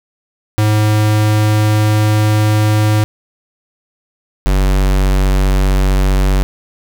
square tone pair in turn, 106.7 / 47.67 Hz, G#2 / G1, +47 / -48 cents, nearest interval octave + major second, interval 1395 cents, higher first, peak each -10 dBFS, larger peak neither, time 0.58-3.04 / 4.46-6.43 s, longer first, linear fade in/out 0 ms, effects none

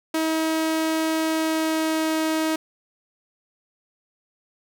sawtooth tone with pitch glide, 319.3 to 316.9 Hz, D#4 to D#4, +45 to +32 cents, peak -17 dBFS, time 0.14-2.56 s, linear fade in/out 5 ms, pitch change -13 cents, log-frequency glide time 1.25-2.2 s, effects none

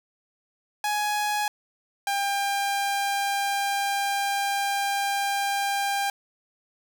sawtooth tone pair in turn, 836 / 798.3 Hz, G#5 / G5, +11 / +31 cents, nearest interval minor second, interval 80 cents, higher first, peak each -20 dBFS, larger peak neither, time 0.84-1.48 / 2.07-6.1 s, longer second, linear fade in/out 2 ms, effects 10-bit

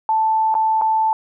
sine tone with dropouts, 880 Hz, A5, in tune, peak -14 dBFS, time 0.09-1.13 s, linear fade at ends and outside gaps 1 ms, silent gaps 0.542-0.551 / 0.813-0.819 s, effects none

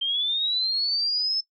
sine linear sweep, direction up, 3136 to 5274 Hz, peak -22 dBFS, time 0.01-1.41 s, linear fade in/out 10 ms, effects noise-tail reverb RT60 0.1 s tail -19 dB re dry

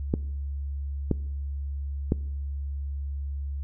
clicks, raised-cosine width 3 ms, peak -9 dBFS, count 3, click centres 0.139 / 1.113 / 2.121 s, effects noise-tail reverb RT60 0.8 s tail -22 dB re dry + added 70 Hz sine -29 dBFS peak until 3.63 s

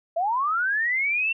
sine linear sweep, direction up, 640 to 2728 Hz, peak -21 dBFS, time 0.16-1.33 s, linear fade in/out 10 ms, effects none

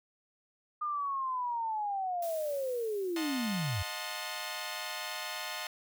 sine linear sweep, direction down, 1220 to 82.41 Hz, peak -31 dBFS, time 0.81-3.83 s, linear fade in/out 10 ms
blue noise with exponential decay, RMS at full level -45 dBFS, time 2.22-5.49 s, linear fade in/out 5 ms, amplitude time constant 710 ms
10% pulse chord, D# diminished seventh, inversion none, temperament equal with one note detuned, 622.3 / 726 / 880 / 1046.5 Hz, D#5 / F#5 / A5 / C6, 0 / -33 / 0 / 0 cents, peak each -34 dBFS, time 3.16-5.67 s, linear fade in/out 2 ms
effects none

